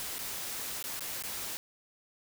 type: noise with dropouts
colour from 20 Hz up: white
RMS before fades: -38 dBFS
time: 0-1.57 s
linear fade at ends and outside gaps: 0 ms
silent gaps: 0.183-0.19 / 0.826-0.841 / 0.994-1.007 / 1.224-1.237 s
effects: none